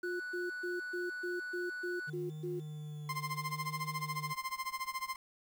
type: tone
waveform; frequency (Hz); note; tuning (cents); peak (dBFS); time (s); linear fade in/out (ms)
triangle; 1480; F#6; 0; -37; 0.03-2.1; 5
type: tone bursts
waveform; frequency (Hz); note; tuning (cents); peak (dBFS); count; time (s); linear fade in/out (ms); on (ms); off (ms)
sine; 355.4; F4; +30; -36; 9; 0.03-2.6; 10; 170; 130
type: tone with vibrato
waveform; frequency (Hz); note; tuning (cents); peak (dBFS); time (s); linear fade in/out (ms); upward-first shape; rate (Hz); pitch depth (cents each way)
triangle; 151.3; D#3; -48; -39; 2.07-4.34; 20; triangle; 0.71; 34
type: tone with tremolo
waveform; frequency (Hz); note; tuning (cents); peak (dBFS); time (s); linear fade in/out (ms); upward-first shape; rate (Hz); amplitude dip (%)
30% pulse; 1046.5; C6; 0; -31; 3.09-5.16; 2; sine; 14; 90
effects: 10-bit